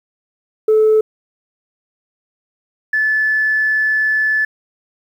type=tone pair in turn; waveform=sine; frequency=434.1 / 1736.4 Hz; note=A4 / A6; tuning=-23 / -23 cents; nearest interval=2 octaves; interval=2400 cents; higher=second; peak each=-7 / -12 dBFS; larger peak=first; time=0.68-1.01 / 2.93-4.45 s; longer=second; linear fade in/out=5 ms; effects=tanh soft clip ceiling -6 dBFS + 8-bit